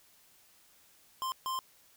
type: tone bursts at uneven times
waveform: square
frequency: 1046.5 Hz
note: C6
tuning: in tune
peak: -33 dBFS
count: 2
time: 1.22-1.32 / 1.46-1.59 s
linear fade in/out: 0 ms
effects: white hiss -63 dBFS RMS until 1.96 s